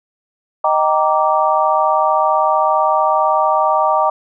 sine chord, Eb major seventh, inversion none, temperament just, 622.3 / 777.8 / 933.4 / 1166.7 Hz, Eb5 / G5 / Bb5 / D6, 0 / -14 / +2 / -12 cents, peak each -17 dBFS, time 0.64-4.1 s, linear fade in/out 5 ms, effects none

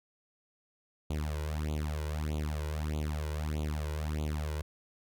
sawtooth tone with flanger, 76 Hz, D#2, 40 cents flat, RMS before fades -34 dBFS, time 1.1-4.62 s, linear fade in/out 5 ms, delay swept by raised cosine 0.28 to 2.08 ms, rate 1.6 Hz, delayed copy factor +1, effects none

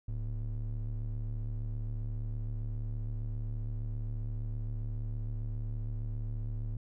triangle ring-modulated tone, 71.6 Hz, D2, 43 cents flat, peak -28 dBFS, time 0.08-6.77 s, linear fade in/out 5 ms, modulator 37.5 Hz, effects none

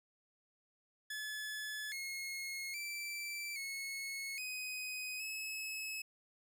sawtooth tone with pitch steps, 1718 / 2162 / 2336 / 2187 / 2509 / 2583 Hz, A6 / C#7 / D7 / C#7 / D#7 / E7, -42 / -44 / -10 / -24 / +14 / -36 cents, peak -37 dBFS, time 1.1-6.02 s, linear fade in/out 5 ms, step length 820 ms, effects none

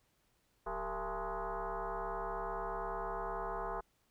sine tone with frequency modulation, 179.6 Hz, F3, 49 cents sharp, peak -36 dBFS, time 0.66-3.81 s, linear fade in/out 10 ms, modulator 214 Hz, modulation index 5.2, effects pink hiss -75 dBFS RMS until 4.1 s

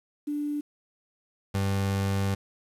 sine / 30% pulse tone pair in turn, 293.7 / 98.01 Hz, D4 / G2, 0 / 0 cents, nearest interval octave + perfect fifth, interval 1900 cents, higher first, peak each -27 / -22 dBFS, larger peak second, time 0.27-0.61 / 1.54-2.35 s, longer second, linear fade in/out 10 ms, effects resampled to 32000 Hz + 9-bit

